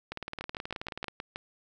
two click trains, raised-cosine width 0.3 ms, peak -20 / -20 dBFS, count 19 / 7, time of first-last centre 0.12-1.083 / 0.41-1.359 s, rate 18.7 / 6.32 Hz, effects none

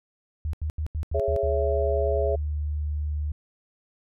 sine tone bursts, 76.8 Hz, D#2, 22 cents flat, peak -25 dBFS, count 6, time 0.45-1.363 s, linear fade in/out 0 ms, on 83 ms, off 83 ms
sine chord, C# minor, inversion second, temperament just, 415.8 / 554.4 / 665.2 Hz, G#4 / C#5 / E5, +2 / 0 / +16 cents, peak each -27 dBFS, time 1.14-2.36 s, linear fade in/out 10 ms
sine tone with pitch glide, 73.6 to 74.71 Hz, D2 to D2, +4 to +30 cents, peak -25 dBFS, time 1.43-3.32 s, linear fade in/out 5 ms, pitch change +26 cents, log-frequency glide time 2.25-2.37 s
effects none

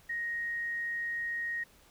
sine tone, 1873 Hz, A#6, 8 cents sharp, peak -32 dBFS, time 0.09-1.64 s, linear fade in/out 10 ms, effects pink hiss -61 dBFS RMS until 1.9 s

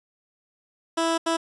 15% pulse tone bursts at uneven times, 329.6 Hz, E4, in tune, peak -15 dBFS, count 2, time 0.97-1.18 / 1.26-1.37 s, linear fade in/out 10 ms, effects resampled to 24000 Hz

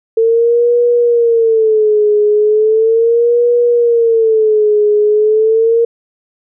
sine tone with vibrato, 448.4 Hz, A4, 33 cents sharp, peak -7 dBFS, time 0.17-5.85 s, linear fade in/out 5 ms, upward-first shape sine, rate 0.37 Hz, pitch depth 120 cents each way, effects none

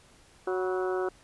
harmonic tone with a mistuned harmonic, 185 Hz, F#3, in tune, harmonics 2 / 3 / 4 / 5 / 6 / 7 / 8, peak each -28 / -37 / -37 / -42 / -43 / -40 / -41 dBFS, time 0.47-1.09 s, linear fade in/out 5 ms, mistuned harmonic 5, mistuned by +78 cents, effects pink hiss -58 dBFS RMS until 1.23 s + resampled to 24000 Hz

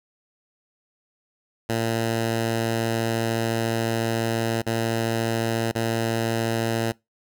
10% pulse tone with dropouts, 114.2 Hz, A#2, 35 cents flat, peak -14 dBFS, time 1.69-6.92 s, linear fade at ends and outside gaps 5 ms, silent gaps 4.618-4.665 / 5.716-5.752 s, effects noise-tail reverb RT60 0.2 s tail -23 dB re dry

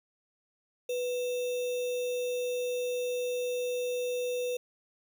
sine tone with sample-and-hold, 493.9 Hz, B4, in tune, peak -29 dBFS, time 0.89-4.57 s, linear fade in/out 5 ms, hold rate 3150 Hz, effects none

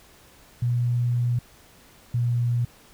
sine tone pair in turn, 121.1 / 120.12 Hz, B2 / B2, -34 / -48 cents, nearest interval unison, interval 14 cents, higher first, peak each -20 dBFS, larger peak neither, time 0.62-1.39 / 2.14-2.65 s, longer first, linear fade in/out 5 ms, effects pink hiss -53 dBFS RMS until 2.93 s

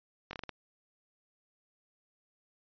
slowing click train, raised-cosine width 0.3 ms, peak -23 dBFS, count 6, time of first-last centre 0.31-0.493 s, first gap 21 ms, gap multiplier 1.28, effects resampled to 11025 Hz

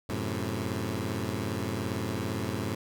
15% pulse chord, F# diminished, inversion none, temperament equal, 92.5 / 110 / 130.81 Hz, F#2 / A2 / C3, 0 / 0 / 0 cents, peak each -28 / -27 / -31 dBFS, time 0.09-2.75 s, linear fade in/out 5 ms, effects none

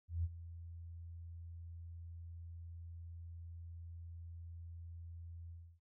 sine tone with ADSR envelope, 84.3 Hz, E2, 39 cents sharp, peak -32 dBFS, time 0.08-5.8 s, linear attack 160 ms, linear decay 39 ms, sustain -15 dB, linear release 300 ms, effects none

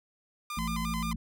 sawtooth tone with vibrato, 1108.7 Hz, C#6, in tune, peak -31 dBFS, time 0.5-1.13 s, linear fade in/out 2 ms, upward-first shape square, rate 5.7 Hz, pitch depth 140 cents each way
harmonic tone, 55.6 Hz, A1, 19 cents sharp, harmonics 1 / 3 / 4, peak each -35 / -35 / -35 dBFS, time 0.57-1.16 s, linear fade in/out 5 ms
effects none

